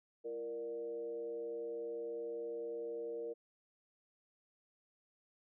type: tone with frequency modulation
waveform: sine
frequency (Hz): 466.2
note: A#4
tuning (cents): 0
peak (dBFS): -39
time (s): 0.24-3.34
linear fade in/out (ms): 20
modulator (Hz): 129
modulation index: 0.6
effects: none